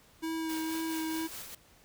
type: tone with vibrato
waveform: square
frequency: 321.8 Hz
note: E4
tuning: 42 cents flat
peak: -33 dBFS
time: 0.22-1.28 s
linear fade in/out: 20 ms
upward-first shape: sine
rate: 2.1 Hz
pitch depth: 15 cents each way
type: noise with tremolo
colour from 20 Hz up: white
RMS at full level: -42 dBFS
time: 0.49-1.55 s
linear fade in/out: 5 ms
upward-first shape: sine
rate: 4.8 Hz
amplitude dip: 45%
effects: pink hiss -61 dBFS RMS until 1.84 s